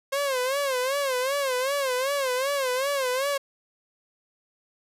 sawtooth tone with vibrato, 534 Hz, C5, 35 cents sharp, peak -20 dBFS, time 0.12-3.38 s, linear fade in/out 10 ms, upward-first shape sine, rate 2.6 Hz, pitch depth 120 cents each way, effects resampled to 32000 Hz + 8-bit

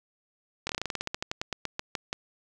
slowing click train, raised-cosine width 0.2 ms, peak -13 dBFS, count 20, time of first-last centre 0.67-2.129 s, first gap 23 ms, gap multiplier 1.12, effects none

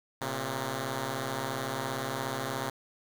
5% pulse beating tone pair, 116.54 / 133.54 Hz, A#2 / C3, 0 / +36 cents, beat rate 17 Hz, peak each -26 / -22 dBFS, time 0.21-2.7 s, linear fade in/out 5 ms, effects 9-bit

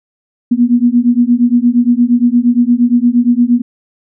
sine beating tone pair, 237 / 245.6 Hz, A#3 / B3, +29 / -9 cents, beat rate 8.6 Hz, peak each -10 dBFS, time 0.51-3.62 s, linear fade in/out 10 ms, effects none

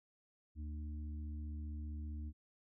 harmonic tone, 75.2 Hz, D2, 42 cents sharp, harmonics 1 / 3 / 4, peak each -41 / -53 / -56 dBFS, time 0.55-2.33 s, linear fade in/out 50 ms, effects none

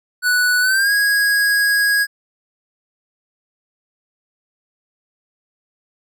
square tone with pitch glide, 1480 to 1651.7 Hz, F#6 to G#6, 0 to -10 cents, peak -14 dBFS, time 0.22-2.07 s, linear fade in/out 50 ms, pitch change +190 cents, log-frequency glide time 0.61-0.92 s, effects none

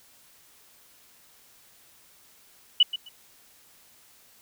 sine tone with echo, 2960 Hz, F#7, in tune, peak -13 dBFS, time 2.8-2.83 s, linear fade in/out 5 ms, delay 130 ms, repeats 2, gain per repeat -14 dB, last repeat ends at 3.09 s, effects white hiss -57 dBFS RMS until 4.41 s

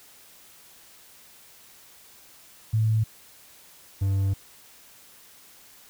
sine / triangle tone pair in turn, 110 / 97.51 Hz, A2 / G2, 0 / -9 cents, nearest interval major second, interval 209 cents, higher first, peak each -19 dBFS, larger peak neither, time 2.73-3.04 / 4.01-4.34 s, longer second, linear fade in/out 10 ms, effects white hiss -52 dBFS RMS until 5.89 s

